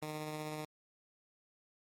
10% pulse tone with tremolo, 153.3 Hz, D#3, 25 cents flat, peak -30 dBFS, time 0.02-0.65 s, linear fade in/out 5 ms, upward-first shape triangle, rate 16 Hz, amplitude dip 30%, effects MP3 64 kbps

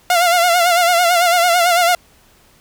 sawtooth tone with vibrato, 698.5 Hz, F5, in tune, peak -7 dBFS, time 0.1-1.95 s, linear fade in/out 2 ms, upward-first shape sine, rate 9 Hz, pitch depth 67 cents each way, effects pink hiss -51 dBFS RMS until 2.6 s

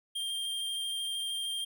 square tone with vibrato, 3189 Hz, G7, 29 cents sharp, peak -33 dBFS, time 0.15-1.65 s, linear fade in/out 10 ms, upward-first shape sine, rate 13 Hz, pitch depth 12 cents each way, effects none

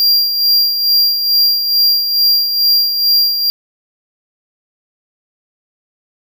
square tone with tremolo, 4763 Hz, D8, 24 cents sharp, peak -8 dBFS, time 0-3.5 s, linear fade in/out 0 ms, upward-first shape sine, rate 2.3 Hz, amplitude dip 55%, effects none

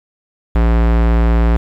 square tone, 57.3 Hz, A#1, 29 cents flat, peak -10 dBFS, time 0.55-1.57 s, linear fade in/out 5 ms, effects low-pass 2000 Hz 12 dB/octave + 7-bit

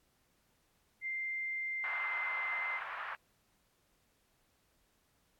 sine tone with pitch glide, 2093 to 2074 Hz, C7 to C7, 0 to -16 cents, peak -35 dBFS, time 1.01-2.81 s, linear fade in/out 50 ms, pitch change -16 cents, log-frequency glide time 1.72-2.18 s
pink band-pass noise, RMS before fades -42 dBFS, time 1.84-3.15 s, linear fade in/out 0 ms, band 990 to 1900 Hz, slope 24 dB/octave
effects pink hiss -74 dBFS RMS until 5.39 s + AAC 64 kbps

